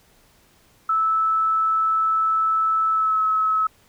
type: tone with pitch glide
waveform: sine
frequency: 1310 to 1290.5 Hz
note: E6 to E6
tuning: -11 to -37 cents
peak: -17 dBFS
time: 0.89-3.67 s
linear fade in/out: 5 ms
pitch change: -26 cents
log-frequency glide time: 2.91-3.22 s
effects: pink hiss -57 dBFS RMS until 3.88 s